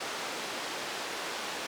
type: band-pass noise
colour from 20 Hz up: pink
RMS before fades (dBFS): -37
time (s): 0-1.67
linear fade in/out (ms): 10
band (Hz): 430 to 6000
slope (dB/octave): 12
effects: none